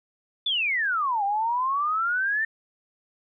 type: exponential two-way sweep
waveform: sine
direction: down then up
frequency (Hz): 3553 to 784 to 1813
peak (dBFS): -22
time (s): 0.46-2.45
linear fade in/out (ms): 5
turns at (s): 1.24
effects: none